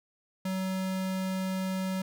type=tone; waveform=square; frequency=188.5 Hz; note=F#3; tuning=32 cents sharp; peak=-30 dBFS; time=0.45-2.02 s; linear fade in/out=5 ms; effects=none